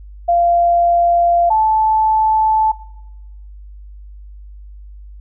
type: tone pair in turn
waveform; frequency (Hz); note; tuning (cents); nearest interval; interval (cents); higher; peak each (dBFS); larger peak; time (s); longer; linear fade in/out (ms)
sine; 691 / 872.8; F5 / A5; -19 / -14; major third; 405; second; -10; neither; 0.28-1.5 / 1.5-2.72; neither; 10
effects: noise-tail reverb RT60 0.9 s tail -18 dB re dry + added 50 Hz sine -33 dBFS peak until 5.2 s